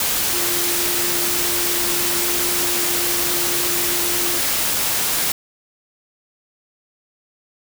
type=tone in noise; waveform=sine; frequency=349.2 Hz; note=F4; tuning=in tune; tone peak=-28 dBFS; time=0.33-4.39 s; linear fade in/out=2 ms; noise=white; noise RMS=-20 dBFS; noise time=0-5.32 s; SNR=-11 dB; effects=none